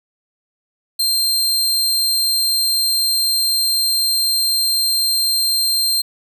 sawtooth tone, 4168 Hz, C8, 7 cents flat, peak -12 dBFS, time 0.99-6.02 s, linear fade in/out 10 ms, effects none

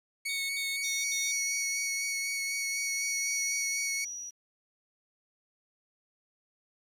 sawtooth tone with vibrato, 2217 Hz, C#7, in tune, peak -28 dBFS, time 0.25-4.05 s, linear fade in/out 10 ms, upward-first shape sine, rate 4 Hz, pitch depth 17 cents each way
40% pulse tone bursts, 3684 Hz, A#7, 21 cents flat, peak -37 dBFS, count 4, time 0.29-1.315 s, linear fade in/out 5 ms, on 200 ms, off 75 ms
sine tone with tremolo, 5810 Hz, F#8, 32 cents flat, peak -31 dBFS, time 0.82-4.31 s, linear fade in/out 20 ms, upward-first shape triangle, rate 0.48 Hz, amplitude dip 70%
effects resampled to 32000 Hz + 10-bit

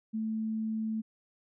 sine tone, 220 Hz, A3, in tune, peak -30 dBFS, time 0.13-1.02 s, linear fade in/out 20 ms, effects none

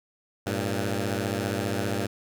10% pulse beating tone pair, 99 / 114 Hz, G2 / A#2, +18 / -38 cents, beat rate 15 Hz, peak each -20 / -22 dBFS, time 0.46-2.07 s, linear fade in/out 10 ms, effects none

